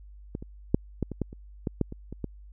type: clicks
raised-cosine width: 3 ms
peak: -19 / -27 / -7 / -14 / -21 / -14 / -30 / -15 / -11 / -25 / -25 / -18 dBFS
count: 12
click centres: 0.351 / 0.425 / 0.745 / 1.027 / 1.117 / 1.217 / 1.329 / 1.672 / 1.813 / 1.924 / 2.126 / 2.243 s
effects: added 50 Hz sine -45 dBFS peak until 2.52 s